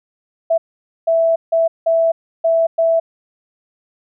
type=tone bursts at uneven times; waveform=sine; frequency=659.3 Hz; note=E5; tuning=in tune; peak=-11 dBFS; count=6; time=0.5-0.58 / 1.07-1.36 / 1.52-1.68 / 1.86-2.12 / 2.44-2.67 / 2.78-3 s; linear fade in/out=10 ms; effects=none